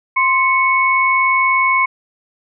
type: tone pair together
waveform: sine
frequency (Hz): 1046.5 / 2210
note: C6 / C#7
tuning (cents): 0 / -6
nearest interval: octave + minor second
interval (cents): 1294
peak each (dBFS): -14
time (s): 0.16-1.86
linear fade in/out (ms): 10
effects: none